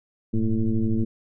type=tone with frequency modulation; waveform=sine; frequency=115.3 Hz; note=A#2; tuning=19 cents flat; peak=-19 dBFS; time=0.33-1.05 s; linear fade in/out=10 ms; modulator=109 Hz; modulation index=1.8; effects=none